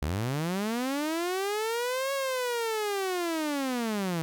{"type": "linear two-way sweep", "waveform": "sawtooth", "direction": "up then down", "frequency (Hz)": [66.6, 554.4, 157.8], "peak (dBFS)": -24, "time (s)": [0.02, 4.22], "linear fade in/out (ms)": 0, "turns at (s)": 2.13, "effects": []}